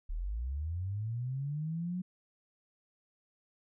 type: linear sweep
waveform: sine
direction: up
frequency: 34.65 to 185 Hz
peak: -33 dBFS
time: 0.09-2.02 s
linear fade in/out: 10 ms
effects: none